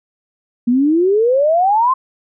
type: exponential sweep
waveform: sine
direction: up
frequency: 233.1 to 1072 Hz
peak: -10 dBFS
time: 0.67-1.94 s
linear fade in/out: 10 ms
effects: none